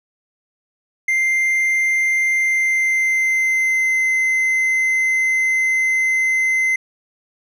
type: tone with pitch glide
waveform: triangle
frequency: 2093 to 2062 Hz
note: C7 to C7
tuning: 0 to -26 cents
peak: -13 dBFS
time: 1.08-6.76 s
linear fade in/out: 5 ms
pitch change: -26 cents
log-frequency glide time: 2.33-4.1 s
effects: none